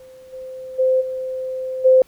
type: tone with level steps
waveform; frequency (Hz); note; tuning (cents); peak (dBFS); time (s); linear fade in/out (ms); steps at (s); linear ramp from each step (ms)
sine; 518; C5; -17; -40 / -30 / -13 / -23 / -8; 0-2.02; 2; 0.32 / 0.78 / 1 / 1.84; 20
effects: pink hiss -55 dBFS RMS until 2.07 s